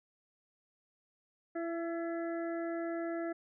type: harmonic tone with a mistuned harmonic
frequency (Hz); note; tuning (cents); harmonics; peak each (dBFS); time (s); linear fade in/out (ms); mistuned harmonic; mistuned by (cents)
335; E4; +28; 1 / 2 / 4 / 5 / 6; -36 / -39 / -48 / -49 / -53; 1.55-3.33; 10; 5; +23
effects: none